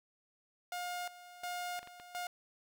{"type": "tone with tremolo", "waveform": "sawtooth", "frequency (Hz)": 712, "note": "F5", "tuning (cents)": 33, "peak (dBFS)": -34, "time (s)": [0.72, 2.27], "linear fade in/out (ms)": 2, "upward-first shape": "square", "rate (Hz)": 1.4, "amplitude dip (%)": 80}
{"type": "clicks", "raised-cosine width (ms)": 0.3, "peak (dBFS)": -34, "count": 4, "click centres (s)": [1.792, 1.83, 1.874, 1.999]}
{"effects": []}